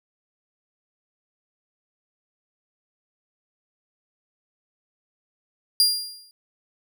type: tone with exponential decay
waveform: sawtooth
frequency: 4800 Hz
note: D8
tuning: 37 cents sharp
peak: -10 dBFS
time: 5.8-6.31 s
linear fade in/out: 1 ms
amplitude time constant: 110 ms
effects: none